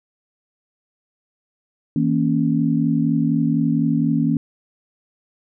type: chord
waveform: sine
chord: A# diminished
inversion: second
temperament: equal with one note detuned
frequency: 161.7 / 233.1 / 277.2 Hz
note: E3 / A#3 / C#4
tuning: -33 / 0 / 0 cents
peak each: -20 dBFS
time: 1.96-4.37 s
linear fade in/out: 2 ms
effects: none